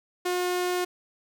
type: tone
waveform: sawtooth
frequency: 359.4 Hz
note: F4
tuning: 50 cents sharp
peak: -21 dBFS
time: 0.25-0.85 s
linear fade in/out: 10 ms
effects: none